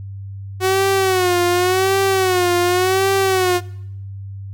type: tone with vibrato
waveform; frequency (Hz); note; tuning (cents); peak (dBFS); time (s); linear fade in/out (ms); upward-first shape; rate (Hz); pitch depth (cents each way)
sawtooth; 370.3; F#4; +1; -10; 0.6-3.61; 50; sine; 0.89; 89
effects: noise-tail reverb RT60 0.8 s tail -23 dB re dry + added 98 Hz sine -28 dBFS peak until 4.53 s